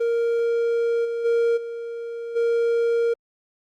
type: tone with level steps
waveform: triangle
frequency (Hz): 466.2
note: A#4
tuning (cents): 0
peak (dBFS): -17 / -22 / -15 / -27 / -16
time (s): 0-3.14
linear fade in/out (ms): 10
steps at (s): 1.04 / 1.24 / 1.56 / 2.35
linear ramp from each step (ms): 20
effects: Opus 24 kbps